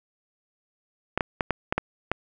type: clicks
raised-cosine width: 0.5 ms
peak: -8 dBFS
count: 7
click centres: 1.176 / 1.208 / 1.408 / 1.507 / 1.725 / 1.78 / 2.116 s
effects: none